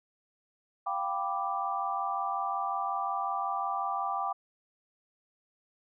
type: chord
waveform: sine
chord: G dominant seventh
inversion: third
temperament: equal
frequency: 698.5 / 784 / 987.8 / 1174.7 Hz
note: F5 / G5 / B5 / D6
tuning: 0 / 0 / 0 / 0 cents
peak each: -38 / -33 / -38 / -33 dBFS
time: 0.86-4.33 s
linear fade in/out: 10 ms
effects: none